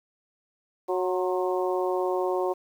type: harmonic tone with a mistuned harmonic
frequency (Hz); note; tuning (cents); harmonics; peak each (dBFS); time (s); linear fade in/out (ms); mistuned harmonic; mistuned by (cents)
183.7; F#3; -12; 2 / 3 / 4 / 5 / 6; -26 / -30 / -32 / -34 / -36; 0.88-2.54; 20; 6; -47
effects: 9-bit